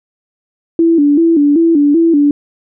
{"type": "tone with vibrato", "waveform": "sine", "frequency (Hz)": 310, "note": "D#4", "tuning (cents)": -6, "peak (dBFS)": -6, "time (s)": [0.79, 2.31], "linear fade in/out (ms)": 2, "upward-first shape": "square", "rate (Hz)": 2.6, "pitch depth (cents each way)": 120, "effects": []}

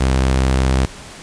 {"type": "tone", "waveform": "sawtooth", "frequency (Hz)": 65.41, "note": "C2", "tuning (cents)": 0, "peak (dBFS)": -9, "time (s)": [0, 0.86], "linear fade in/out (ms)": 10, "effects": ["pink hiss -36 dBFS RMS until 1.22 s", "resampled to 22050 Hz"]}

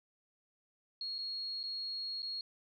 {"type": "tone with dropouts", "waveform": "sine", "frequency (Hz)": 4300, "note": "C8", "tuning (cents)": 47, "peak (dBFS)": -37, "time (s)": [1.01, 2.41], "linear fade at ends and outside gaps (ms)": 2, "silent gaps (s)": [[1.183, 1.187], [1.631, 1.637], [2.221, 2.228]], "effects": []}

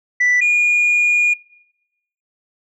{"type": "tone pair in turn", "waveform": "sine", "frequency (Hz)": [1975.5, 2435], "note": ["B6", "D#7"], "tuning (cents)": [0, -38], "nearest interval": "major third", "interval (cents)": 362, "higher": "second", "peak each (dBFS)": -10, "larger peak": "neither", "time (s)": [[0.2, 0.41], [0.41, 1.34]], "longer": "second", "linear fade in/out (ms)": 10, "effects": ["noise-tail reverb RT60 0.9 s tail -23 dB re dry", "tanh soft clip ceiling -10 dBFS"]}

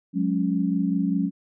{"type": "chord", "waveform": "sine", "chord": "F# suspended second", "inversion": "none", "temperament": "equal with one note detuned", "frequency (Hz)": [182.56, 207.7, 277.2], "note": ["F#3", "G#3", "C#4"], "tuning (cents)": [-23, 0, 0], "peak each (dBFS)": [-24, -26, -25], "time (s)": [0.13, 1.31], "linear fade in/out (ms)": 50, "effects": []}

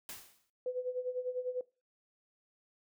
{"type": "noise with exponential decay", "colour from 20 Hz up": "white", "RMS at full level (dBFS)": -42, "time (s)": [0.09, 0.5], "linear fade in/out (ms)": 1, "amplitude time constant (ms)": 87}
{"type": "tone with tremolo", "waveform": "sine", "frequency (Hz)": 502, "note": "B4", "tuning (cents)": 28, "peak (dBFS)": -31, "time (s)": [0.66, 1.61], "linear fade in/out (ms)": 2, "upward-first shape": "sine", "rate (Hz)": 10, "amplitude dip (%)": 75}
{"effects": ["noise-tail reverb RT60 0.3 s tail -21 dB re dry"]}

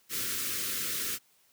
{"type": "band-stop noise", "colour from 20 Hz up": "white", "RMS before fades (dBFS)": -33, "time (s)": [0.09, 1.19], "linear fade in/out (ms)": 50, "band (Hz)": [510, 1200], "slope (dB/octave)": 48, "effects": ["white hiss -66 dBFS RMS until 1.52 s", "high-pass 80 Hz 12 dB/octave"]}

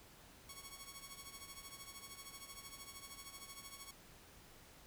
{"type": "tone with tremolo", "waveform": "5% pulse", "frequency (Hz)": 1108.7, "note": "C#6", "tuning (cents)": 0, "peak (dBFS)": -36, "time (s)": [0.49, 3.91], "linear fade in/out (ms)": 2, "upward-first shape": "triangle", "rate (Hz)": 13, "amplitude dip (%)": 80, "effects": ["pink hiss -61 dBFS RMS until 4.86 s"]}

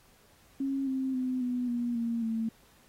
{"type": "tone with pitch steps", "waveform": "sine", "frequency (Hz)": [272.3, 263.8, 255.5, 247.5, 239.8, 232.3, 225], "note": ["C#4", "C4", "C4", "B3", "A#3", "A#3", "A3"], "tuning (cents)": [-31, 14, -41, 4, 49, -6, 39], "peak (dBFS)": -28, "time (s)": [0.6, 2.49], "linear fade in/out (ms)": 5, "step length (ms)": 270, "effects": ["pink hiss -62 dBFS RMS until 2.88 s", "AAC 48 kbps"]}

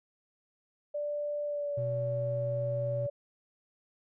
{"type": "tone with pitch glide", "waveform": "sine", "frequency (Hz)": [587.3, 574.2], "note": ["D5", "D5"], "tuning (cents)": [0, -39], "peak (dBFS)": -31, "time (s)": [0.94, 3.1], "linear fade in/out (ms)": 10, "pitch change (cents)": -39, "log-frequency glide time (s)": [1.45, 1.77]}
{"type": "tone", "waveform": "triangle", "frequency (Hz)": 123.47, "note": "B2", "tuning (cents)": 0, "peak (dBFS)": -31, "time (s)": [1.77, 3.07], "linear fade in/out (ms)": 10}
{"effects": []}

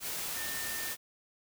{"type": "tone in noise", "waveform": "sine", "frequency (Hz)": 1800, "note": "A6", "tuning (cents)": 39, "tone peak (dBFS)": -41, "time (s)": [0.34, 0.96], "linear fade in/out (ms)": 50, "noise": "white", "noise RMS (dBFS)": -37, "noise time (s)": [0, 0.97], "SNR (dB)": -7, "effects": []}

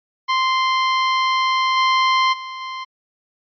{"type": "tone with level steps", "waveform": "sawtooth", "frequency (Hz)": 1044, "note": "C6", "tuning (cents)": -4, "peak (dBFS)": [-12, -10, -25, -23], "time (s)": [0.28, 2.85], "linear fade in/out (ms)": 20, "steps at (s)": [1.76, 2.32, 2.6], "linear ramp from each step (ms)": 20, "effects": ["resampled to 11025 Hz"]}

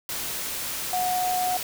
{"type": "tone in noise", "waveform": "sine", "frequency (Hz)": 730, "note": "F#5", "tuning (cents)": -24, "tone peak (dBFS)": -23, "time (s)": [0.93, 1.57], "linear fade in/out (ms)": 2, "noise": "white", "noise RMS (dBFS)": -31, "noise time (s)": [0.09, 1.63], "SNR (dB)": 5, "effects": []}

